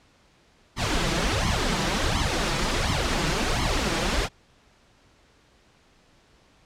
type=noise with flanger; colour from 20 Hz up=pink; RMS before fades=-24 dBFS; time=0.76-4.29 s; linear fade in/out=50 ms; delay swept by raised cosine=0.94 to 6.14 ms; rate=1.4 Hz; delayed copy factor=+0.85; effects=pink hiss -59 dBFS RMS until 6.65 s + low-pass 6000 Hz 12 dB/octave